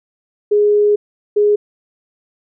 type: tone bursts at uneven times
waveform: sine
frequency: 415.3 Hz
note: G#4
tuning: in tune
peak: -9 dBFS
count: 2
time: 0.51-0.96 / 1.36-1.56 s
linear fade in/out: 10 ms
effects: none